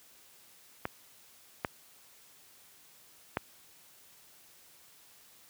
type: clicks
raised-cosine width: 0.5 ms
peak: -17 / -15 / -14 dBFS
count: 3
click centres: 0.854 / 1.648 / 3.371 s
effects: white hiss -59 dBFS RMS until 5.49 s + high-pass 60 Hz 12 dB/octave